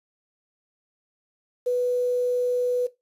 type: tone with quantisation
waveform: sine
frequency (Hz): 493.9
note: B4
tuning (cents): 0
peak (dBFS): -20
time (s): 1.66-2.87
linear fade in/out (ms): 10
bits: 8
effects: noise-tail reverb RT60 0.2 s tail -17 dB re dry + resampled to 32000 Hz